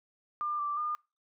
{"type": "tone with pitch steps", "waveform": "sine", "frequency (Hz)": [1199, 1172, 1211], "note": ["D6", "D6", "D#6"], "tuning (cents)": [36, -4, -47], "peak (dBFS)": -30, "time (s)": [0.41, 0.95], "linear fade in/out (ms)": 0, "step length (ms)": 180, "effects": ["noise-tail reverb RT60 0.3 s tail -26 dB re dry"]}